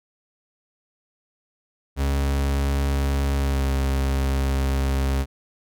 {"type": "tone with pitch glide", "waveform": "40% pulse", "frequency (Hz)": [69.3, 67.6], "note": ["C#2", "C#2"], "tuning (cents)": [0, -43], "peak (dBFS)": -19, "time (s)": [1.96, 5.26], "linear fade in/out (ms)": 50, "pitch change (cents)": -43, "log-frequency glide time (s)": [3.37, 3.7], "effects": []}